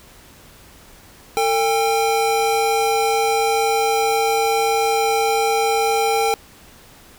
square tone pair together, 450.1 / 802 Hz, A4 / G5, +39 / +39 cents, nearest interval minor seventh, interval 1000 cents, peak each -20 / -19 dBFS, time 1.37-6.34 s, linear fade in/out 0 ms, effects pink hiss -46 dBFS RMS until 7.18 s

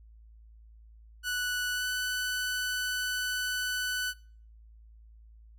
sawtooth tone with pitch glide, 1480 to 1495.5 Hz, F#6 to F#6, 0 to +18 cents, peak -26 dBFS, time 1.23-4.14 s, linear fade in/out 50 ms, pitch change +18 cents, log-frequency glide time 1.73-1.85 s, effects noise-tail reverb RT60 0.5 s tail -24 dB re dry + added 55 Hz sine -51 dBFS peak until 5.58 s

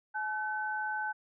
sine tone pair together, 854.4 / 1521 Hz, G#5 / F#6, +49 / +47 cents, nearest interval minor seventh, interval 998 cents, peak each -35 / -34 dBFS, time 0.14-1.13 s, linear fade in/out 20 ms, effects none

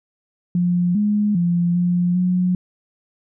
sine tone with pitch steps, 176.5 / 208.2 / 173.3 / 176.5 / 181.1 Hz, F3 / G#3 / F3 / F3 / F#3, +19 / +5 / -13 / +19 / -37 cents, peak -15 dBFS, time 0.55-2.55 s, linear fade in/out 2 ms, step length 400 ms, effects none

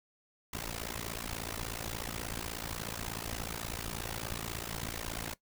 pink noise with amplitude modulation, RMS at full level -35 dBFS, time 0.53-5.34 s, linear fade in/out 5 ms, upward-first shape sine, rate 56.5 Hz, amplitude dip 100%, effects noise-tail reverb RT60 0.1 s tail -19 dB re dry

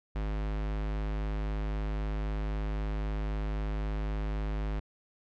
square tone, 51.91 Hz, G#1, in tune, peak -31 dBFS, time 0.15-4.8 s, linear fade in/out 10 ms, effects low-pass 3000 Hz 12 dB/octave

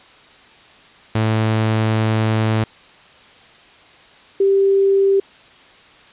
sawtooth / sine tone pair in turn, 110 / 392 Hz, A2 / G4, 0 / 0 cents, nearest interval octave + minor seventh, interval 2200 cents, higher second, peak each -11 dBFS, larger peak neither, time 1.15-2.64 / 4.4-5.2 s, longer first, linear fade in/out 5 ms, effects white hiss -46 dBFS RMS until 6.12 s + resampled to 8000 Hz

